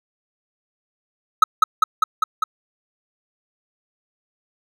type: tone with echo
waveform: triangle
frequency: 1285 Hz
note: E6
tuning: 45 cents flat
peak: -4 dBFS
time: 1.42-1.44 s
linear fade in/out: 5 ms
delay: 200 ms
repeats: 5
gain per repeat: -2 dB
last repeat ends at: 2.44 s
effects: none